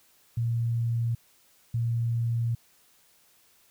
sine tone pair in turn, 116.7 / 116.7 Hz, A#2 / A#2, +2 / +2 cents, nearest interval unison, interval 0 cents, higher neither, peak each -24 dBFS, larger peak neither, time 0.37-1.15 / 1.74-2.55 s, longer second, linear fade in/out 5 ms, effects white hiss -62 dBFS RMS until 3.7 s

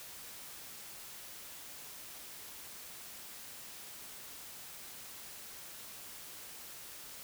silence, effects white hiss -49 dBFS RMS until 7.23 s

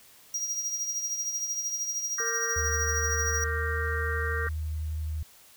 square tone with tremolo, 5720 Hz, F8, 41 cents sharp, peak -27 dBFS, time 0.34-3.44 s, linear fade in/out 2 ms, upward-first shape triangle, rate 13 Hz, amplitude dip 60%
sine chord, G minor seventh, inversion second, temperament equal, 1174.7 / 1396.9 / 1568 / 1864.7 Hz, D6 / F6 / G6 / Bb6, 0 / 0 / 0 / 0 cents, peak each -38 / -38 / -34 / -34 dBFS, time 2.18-4.49 s, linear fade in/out 5 ms
sine tone, 460.1 Hz, A#4, 23 cents flat, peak -35 dBFS, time 2.2-4.47 s, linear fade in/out 0 ms
sine tone with vibrato, 77.8 Hz, D#2, in tune, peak -29 dBFS, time 2.56-5.23 s, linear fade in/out 5 ms, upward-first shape sine, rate 12 Hz, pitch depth 11 cents each way
effects white hiss -55 dBFS RMS until 5.56 s

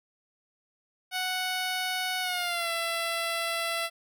10% pulse tone with pitch glide, 740 to 670.8 Hz, F#5 to E5, 0 to +30 cents, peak -20 dBFS, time 1.11-3.9 s, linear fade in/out 50 ms, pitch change -170 cents, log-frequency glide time 2.21-2.7 s, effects none

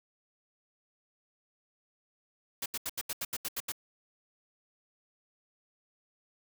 white noise bursts, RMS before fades -35 dBFS, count 10, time 2.62-3.721 s, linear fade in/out 5 ms, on 39 ms, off 79 ms, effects none

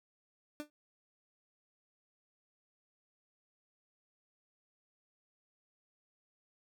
30% pulse tone with exponential decay, 297.7 Hz, D4, 24 cents sharp, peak -33 dBFS, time 0.6-0.7 s, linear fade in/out 0 ms, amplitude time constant 20 ms, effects none

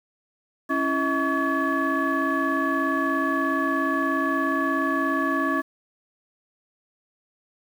sine tone cluster, 275.7 / 332.6 / 640 / 1131 / 1705 Hz, C#4 / E4 / D#5 / C#6 / G#6, -9 / +16 / +49 / +34 / +45 cents, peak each -25 / -28 / -30 / -25 / -27 dBFS, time 0.69-5.62 s, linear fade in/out 20 ms, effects tanh soft clip ceiling -14 dBFS + 8-bit

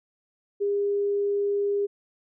sine tone, 404.7 Hz, G#4, 45 cents flat, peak -22 dBFS, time 0.6-1.87 s, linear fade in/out 20 ms, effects none

